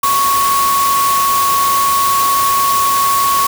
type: tone in noise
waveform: sine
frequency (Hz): 1108.7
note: C#6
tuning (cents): 0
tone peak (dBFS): -11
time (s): 0.03-3.47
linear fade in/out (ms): 5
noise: white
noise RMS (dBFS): -19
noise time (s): 0.03-3.47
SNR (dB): +5
effects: none